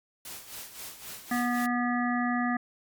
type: noise with tremolo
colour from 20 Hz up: white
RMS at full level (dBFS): -40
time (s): 0.25-1.66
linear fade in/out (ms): 2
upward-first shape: sine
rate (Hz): 3.8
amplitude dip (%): 65
type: harmonic tone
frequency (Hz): 243.5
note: B3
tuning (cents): -24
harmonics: 1 / 3 / 5 / 7 / 8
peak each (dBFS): -27 / -32 / -34 / -35 / -36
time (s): 1.31-2.57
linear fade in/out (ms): 5
effects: MP3 96 kbps